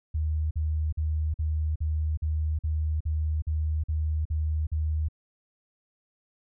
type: tone bursts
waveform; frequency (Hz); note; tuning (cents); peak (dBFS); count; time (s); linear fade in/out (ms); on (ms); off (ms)
sine; 77.5; D#2; -6; -24; 12; 0.14-5.086; 10; 370; 46
effects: none